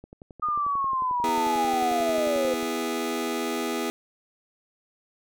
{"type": "click train", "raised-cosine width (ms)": 2, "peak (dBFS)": -30, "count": 30, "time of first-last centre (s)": [0.04, 2.629], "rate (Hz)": 11.2}
{"type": "linear sweep", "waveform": "sine", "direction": "down", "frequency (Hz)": [1236, 504], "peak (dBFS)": -23, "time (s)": [0.42, 2.54], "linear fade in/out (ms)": 10}
{"type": "chord", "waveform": "sawtooth", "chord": "E major", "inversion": "second", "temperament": "just", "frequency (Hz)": [247.2, 329.6, 412], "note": ["B3", "E4", "G#4"], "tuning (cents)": [2, 0, -14], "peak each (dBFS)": -27, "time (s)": [1.24, 3.9], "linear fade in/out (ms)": 0}
{"effects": []}